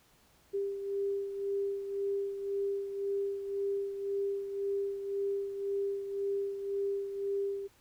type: beating tone pair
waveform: sine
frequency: 397.2 / 399.1 Hz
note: G4 / G4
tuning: +23 / +31 cents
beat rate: 1.9 Hz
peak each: -32 / -40 dBFS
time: 0.53-7.68 s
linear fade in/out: 20 ms
effects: pink hiss -65 dBFS RMS until 7.8 s